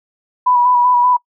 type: tone with vibrato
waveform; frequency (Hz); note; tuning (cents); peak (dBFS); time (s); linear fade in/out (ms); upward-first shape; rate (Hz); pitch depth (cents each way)
sine; 983; B5; -8; -9; 0.46-1.17; 10; square; 5.2; 23
effects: noise-tail reverb RT60 0.1 s tail -25 dB re dry